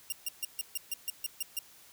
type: tone bursts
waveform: 5% pulse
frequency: 2794 Hz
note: F7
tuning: in tune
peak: -22 dBFS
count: 10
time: 0.1-1.59 s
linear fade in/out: 2 ms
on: 23 ms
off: 140 ms
effects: white hiss -57 dBFS RMS until 1.92 s